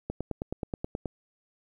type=click train; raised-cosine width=2 ms; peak=-18 dBFS; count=10; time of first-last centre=0.1-1.057 s; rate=9.4 Hz; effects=10-bit